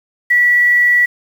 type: tone with quantisation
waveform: sine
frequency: 1947 Hz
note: B6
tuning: 25 cents flat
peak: -8 dBFS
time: 0.3-1.06 s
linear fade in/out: 10 ms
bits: 6
effects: none